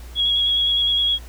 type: tone with vibrato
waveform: sine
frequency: 3322 Hz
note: G#7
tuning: in tune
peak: -16 dBFS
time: 0.15-1.19 s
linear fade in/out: 50 ms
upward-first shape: square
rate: 9.7 Hz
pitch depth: 12 cents each way
effects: added 60 Hz sine -35 dBFS peak until 1.28 s + pink hiss -46 dBFS RMS until 1.28 s